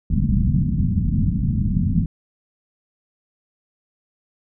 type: low-pass noise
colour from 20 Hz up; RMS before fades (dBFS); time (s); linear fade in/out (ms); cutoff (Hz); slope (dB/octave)
white; -19; 0.1-2.06; 2; 220; 48
effects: none